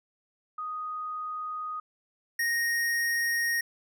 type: tone pair in turn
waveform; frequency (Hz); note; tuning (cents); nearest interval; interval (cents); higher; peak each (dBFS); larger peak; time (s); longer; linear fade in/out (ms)
sine / square; 1244.5 / 1864.6; D#6 / A#6; 0 / 0; perfect fifth; 700; second; -32 / -26; second; 0.58-1.8 / 2.39-3.61; neither; 5
effects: none